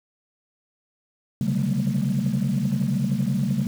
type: tone cluster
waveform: sine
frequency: 132.7 / 143.2 / 186.6 / 199.4 / 225.1 Hz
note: C3 / D3 / F#3 / G3 / A3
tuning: +25 / -43 / +15 / +30 / +40 cents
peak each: -26 dBFS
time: 1.41-3.67 s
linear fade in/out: 2 ms
effects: tanh soft clip ceiling -14 dBFS + 7-bit